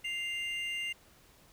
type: tone pair together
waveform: triangle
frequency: 2093 / 2794 Hz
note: C7 / F7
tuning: 0 / 0 cents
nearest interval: perfect fourth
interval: 500 cents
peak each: -36 / -34 dBFS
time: 0.04-0.93 s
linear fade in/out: 10 ms
effects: pink hiss -61 dBFS RMS until 1.52 s